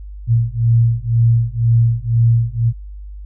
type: beating tone pair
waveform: sine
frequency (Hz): 115.1 / 117.1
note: A#2 / A#2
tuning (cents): -22 / +8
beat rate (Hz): 2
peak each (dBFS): -14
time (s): 0.27-2.73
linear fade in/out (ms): 50
effects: added 50 Hz sine -29 dBFS peak until 3.25 s